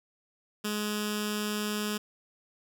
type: tone with notch filter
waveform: 10% pulse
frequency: 210 Hz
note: G#3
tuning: 19 cents sharp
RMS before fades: -32 dBFS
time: 0.64-1.98 s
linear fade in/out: 10 ms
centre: 740 Hz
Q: 0.52
effects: none